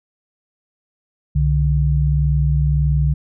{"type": "tone pair together", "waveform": "sine", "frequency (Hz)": [65.1, 146.82], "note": ["C2", "D3"], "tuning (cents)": [-8, 0], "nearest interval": "octave + major second", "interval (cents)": 1408, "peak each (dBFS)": -16, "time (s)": [1.35, 3.14], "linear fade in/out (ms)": 10, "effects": []}